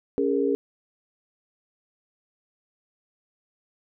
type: tone cluster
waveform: sine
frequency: 279.1 / 408.6 / 466.4 Hz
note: C#4 / G#4 / A#4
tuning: +12 / -28 / +1 cents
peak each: -25 / -24 / -26 dBFS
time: 0.18-0.55 s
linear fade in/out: 0 ms
effects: none